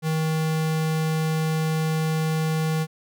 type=tone; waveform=square; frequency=158.3 Hz; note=D#3; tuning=30 cents sharp; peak=-22 dBFS; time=0.02-2.87 s; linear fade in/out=50 ms; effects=none